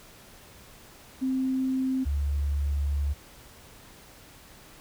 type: tone pair in turn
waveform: sine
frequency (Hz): 261.6 / 71.48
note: C4 / D2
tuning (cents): 0 / -46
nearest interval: octave + minor seventh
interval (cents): 2246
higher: first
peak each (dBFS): -24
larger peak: neither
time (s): 1.21-2.05 / 2.05-3.14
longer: second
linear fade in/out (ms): 20
effects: pink hiss -51 dBFS RMS until 4.8 s